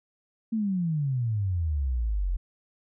sine exponential sweep, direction down, 229.7 to 41.92 Hz, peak -24 dBFS, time 0.52-2.37 s, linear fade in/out 10 ms, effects none

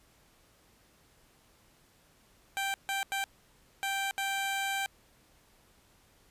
15% pulse tone bursts at uneven times, 784 Hz, G5, in tune, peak -24 dBFS, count 5, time 2.57-2.74 / 2.89-3.03 / 3.12-3.24 / 3.83-4.11 / 4.18-4.86 s, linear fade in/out 0 ms, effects pink hiss -64 dBFS RMS until 6.3 s + resampled to 32000 Hz

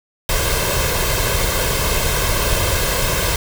pink noise with comb filter, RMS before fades -18 dBFS, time 0.29-3.36 s, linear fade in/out 2 ms, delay 1.9 ms, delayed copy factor +0.65, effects none

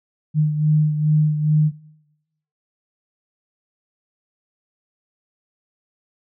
sine beating tone pair, 152.2 / 154.6 Hz, D#3 / D#3, -38 / -11 cents, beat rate 2.4 Hz, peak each -15 / -22 dBFS, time 0.34-1.72 s, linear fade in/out 50 ms, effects noise-tail reverb RT60 0.9 s tail -21 dB re dry

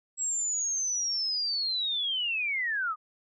sine linear sweep, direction down, 7730 to 1200 Hz, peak -27 dBFS, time 0.17-2.96 s, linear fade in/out 50 ms, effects none

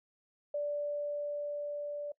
sine tone with level ramp, 584 Hz, D5, 10 cents flat, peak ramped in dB -31 to -36 dBFS, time 0.54-2.12 s, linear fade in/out 5 ms, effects noise-tail reverb RT60 0.1 s tail -21 dB re dry

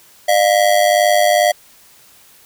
square ring-modulated tone, 655 Hz, E5, 11 cents flat, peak -8 dBFS, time 0.28-1.52 s, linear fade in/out 10 ms, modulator 51.1 Hz, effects white hiss -47 dBFS RMS until 2.45 s

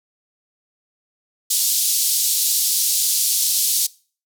white band-pass noise, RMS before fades -19 dBFS, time 1.5-3.87 s, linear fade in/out 10 ms, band 3900 to 14000 Hz, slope 24 dB/octave, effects noise-tail reverb RT60 0.4 s tail -22 dB re dry

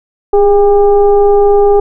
sine tone with frequency modulation, 408.1 Hz, G#4, 30 cents flat, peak -4 dBFS, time 0.33-1.8 s, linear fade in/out 5 ms, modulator 396 Hz, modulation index 0.74, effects none

